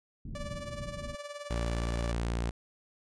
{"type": "low-pass noise", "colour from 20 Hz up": "pink", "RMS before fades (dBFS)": -41, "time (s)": [0.25, 1.15], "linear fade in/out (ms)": 2, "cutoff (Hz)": 250, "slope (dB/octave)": 24}
{"type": "tone with tremolo", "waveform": "sawtooth", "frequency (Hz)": 582, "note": "D5", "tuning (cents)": -16, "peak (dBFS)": -33, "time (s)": [0.35, 2.12], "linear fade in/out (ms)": 2, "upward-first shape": "triangle", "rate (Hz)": 19, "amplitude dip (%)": 75}
{"type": "tone", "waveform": "sawtooth", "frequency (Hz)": 58, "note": "A#1", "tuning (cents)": -8, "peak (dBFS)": -26, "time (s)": [1.5, 2.51], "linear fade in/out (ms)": 10}
{"effects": ["resampled to 22050 Hz"]}